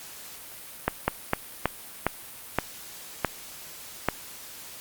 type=slowing click train; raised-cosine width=0.5 ms; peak=-6 dBFS; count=8; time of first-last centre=0.88-4.086 s; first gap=200 ms; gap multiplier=1.27; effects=white hiss -43 dBFS RMS until 4.8 s + Opus 48 kbps